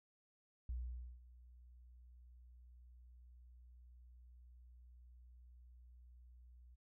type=tone with ADSR envelope; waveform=sine; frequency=60.9 Hz; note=B1; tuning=24 cents flat; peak=-39 dBFS; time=0.69-6.76 s; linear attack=3 ms; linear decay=500 ms; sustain=-19 dB; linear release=21 ms; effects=none